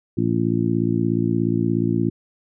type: harmonic tone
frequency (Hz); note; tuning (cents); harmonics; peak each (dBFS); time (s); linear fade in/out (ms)
56.9; A#1; -41; 2 / 3 / 4 / 5 / 6; -24 / -24 / -24 / -24 / -24; 0.17-2.1; 10
effects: none